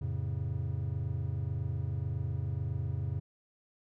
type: chord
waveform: triangle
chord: F augmented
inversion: none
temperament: just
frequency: 87.31 / 109.13 / 136.42 Hz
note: F2 / A2 / C#3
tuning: 0 / -14 / -27 cents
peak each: -34 dBFS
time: 0.01-3.2 s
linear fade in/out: 10 ms
effects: none